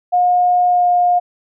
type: tone with pitch glide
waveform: sine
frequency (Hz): 717 to 711.2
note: F5 to F5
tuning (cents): +45 to +31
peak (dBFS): -10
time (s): 0.12-1.2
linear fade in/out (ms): 20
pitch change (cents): -14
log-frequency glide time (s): 0.67-0.87
effects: none